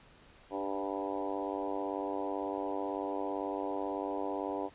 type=harmonic tone with a mistuned harmonic; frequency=98 Hz; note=G2; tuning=in tune; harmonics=3 / 4 / 5 / 6 / 7 / 8 / 9 / 10; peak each=-39 / -40 / -41 / -42 / -42 / -43 / -44 / -44 dBFS; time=0.5-4.7 s; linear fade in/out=50 ms; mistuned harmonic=5; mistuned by=+17 cents; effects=pink hiss -59 dBFS RMS until 4.74 s + resampled to 8000 Hz